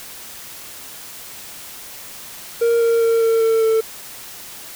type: tone with pitch steps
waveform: triangle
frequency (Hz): 466.2 / 461.9 / 457.7 / 453.5 / 449.3 / 445.1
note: A#4 / A#4 / A#4 / A#4 / A4 / A4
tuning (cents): 0 / -16 / -32 / -48 / +36 / +20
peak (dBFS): -11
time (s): 2.61-3.81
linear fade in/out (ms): 10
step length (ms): 200
effects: white hiss -36 dBFS RMS until 4.75 s